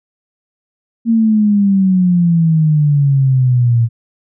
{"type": "exponential sweep", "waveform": "sine", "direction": "down", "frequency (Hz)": [231.8, 114.3], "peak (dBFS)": -8, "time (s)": [1.05, 3.89], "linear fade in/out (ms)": 50, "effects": []}